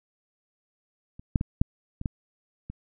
clicks, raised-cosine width 5 ms, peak -30 / -9 / -15 / -7 / -21 / -15 / -24 dBFS, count 7, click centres 1.195 / 1.358 / 1.411 / 1.615 / 2.014 / 2.058 / 2.7 s, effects none

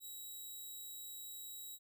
5% pulse tone, 3863 Hz, B7, 39 cents flat, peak -39 dBFS, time 0-1.79 s, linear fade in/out 50 ms, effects none

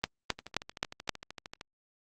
two click trains, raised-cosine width 0.2 ms, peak -24 / -10 dBFS, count 17 / 5, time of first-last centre 0.39-1.611 / 0.04-1.093 s, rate 13.1 / 3.8 Hz, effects Opus 32 kbps

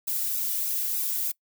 violet noise with flanger, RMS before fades -28 dBFS, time 0.07-1.32 s, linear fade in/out 10 ms, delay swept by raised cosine 0.78 to 2.08 ms, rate 3.3 Hz, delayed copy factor +0.6, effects noise-tail reverb RT60 0.1 s tail -23 dB re dry

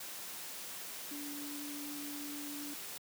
sine tone in noise, 290 Hz, D4, 22 cents flat, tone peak -43 dBFS, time 1.11-2.74 s, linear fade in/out 5 ms, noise white, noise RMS -45 dBFS, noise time 0-2.98 s, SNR -1 dB, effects high-pass 150 Hz 12 dB/octave

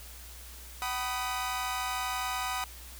sawtooth chord, B major, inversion second, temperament equal with one note detuned, 757.3 / 987.8 / 1244.5 Hz, F#5 / B5 / D#6, +40 / 0 / 0 cents, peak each -32 dBFS, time 0.82-2.64 s, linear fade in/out 0 ms, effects added 60 Hz sine -47 dBFS peak until 2.99 s + white hiss -49 dBFS RMS until 2.99 s

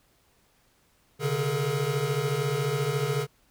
square tone cluster, 131.8 / 145.9 / 424.7 / 468.6 Hz, C3 / D3 / G#4 / A#4, +13 / -11 / +39 / +9 cents, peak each -32 / -30 / -31 / -35 dBFS, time 1.19-3.27 s, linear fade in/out 50 ms, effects pink hiss -65 dBFS RMS until 3.5 s

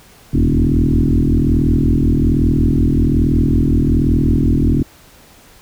sine tone with frequency modulation, 100.3 Hz, G2, 40 cents sharp, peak -10 dBFS, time 0.33-4.83 s, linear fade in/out 10 ms, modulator 41.2 Hz, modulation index 5.2, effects pink hiss -45 dBFS RMS until 5.61 s

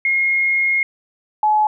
sine tone pair in turn, 2148 / 852.4 Hz, C7 / G#5, +45 / +45 cents, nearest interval octave + major third, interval 1600 cents, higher first, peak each -14 / -12 dBFS, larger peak second, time 0.05-0.83 / 1.43-1.67 s, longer first, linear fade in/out 2 ms, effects none

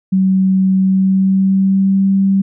sine tone with pitch glide, 189.6 to 194.48 Hz, F#3 to G3, +43 to -13 cents, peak -9 dBFS, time 0.12-2.42 s, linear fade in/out 10 ms, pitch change +44 cents, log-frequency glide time 0.75-2.09 s, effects none

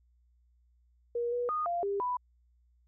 sine tone with pitch steps, 475.1 / 485.6 / 1232 / 693 / 400.3 / 990 Hz, A#4 / B4 / D#6 / F5 / G4 / B5, +33 / -29 / -17 / -14 / +36 / +4 cents, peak -29 dBFS, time 1.15-2.17 s, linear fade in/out 5 ms, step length 170 ms, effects added 60 Hz sine -64 dBFS peak until 2.87 s

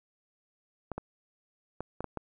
clicks, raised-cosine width 1 ms, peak -21 dBFS, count 6, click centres 0.917 / 0.98 / 1.806 / 2.006 / 2.043 / 2.173 s, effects none

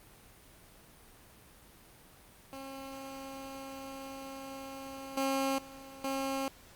15% pulse tone with level steps, 270 Hz, C#4, 45 cents flat, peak -36 / -23 / -42 / -26 dBFS, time 2.53-6.48 s, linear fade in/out 0 ms, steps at 5.17 / 5.58 / 6.04 s, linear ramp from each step 5 ms, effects pink hiss -57 dBFS RMS until 6.75 s + Opus 32 kbps

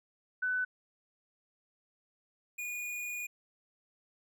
sine / square tone pair in turn, 1500 / 2447 Hz, F#6 / D#7, +23 / -29 cents, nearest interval minor sixth, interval 848 cents, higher second, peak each -29 / -37 dBFS, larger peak first, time 0.42-0.65 / 2.58-3.27 s, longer second, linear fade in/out 10 ms, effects none

